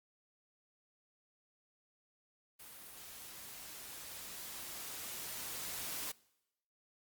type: noise with level ramp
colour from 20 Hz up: white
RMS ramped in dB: -53 to -41 dBFS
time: 2.59-6.12 s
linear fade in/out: 10 ms
effects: noise-tail reverb RT60 0.9 s tail -23 dB re dry + Opus 32 kbps